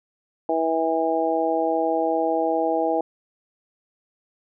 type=harmonic tone; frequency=162.6 Hz; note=E3; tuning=23 cents flat; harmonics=2 / 3 / 4 / 5; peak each=-26 / -25 / -24 / -25 dBFS; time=0.49-3.01 s; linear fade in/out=2 ms; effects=none